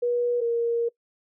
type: tone pair in turn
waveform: sine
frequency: 483 / 467.9 Hz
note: B4 / A#4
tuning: -39 / +6 cents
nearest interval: minor second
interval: 55 cents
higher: first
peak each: -21 dBFS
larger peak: neither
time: 0.02-0.41 / 0.41-0.89 s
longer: second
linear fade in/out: 10 ms
effects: noise-tail reverb RT60 0.1 s tail -22 dB re dry